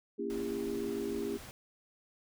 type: chord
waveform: sine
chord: A# diminished seventh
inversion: none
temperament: just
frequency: 233.1 / 279.7 / 335.6 / 402.8 Hz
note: A#3 / C#4 / E4 / G4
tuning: 0 / +16 / +31 / +47 cents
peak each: -40 / -41 / -40 / -36 dBFS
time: 0.18-1.38 s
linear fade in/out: 20 ms
type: noise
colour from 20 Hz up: pink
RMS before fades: -49 dBFS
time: 0.3-1.51 s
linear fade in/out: 0 ms
effects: none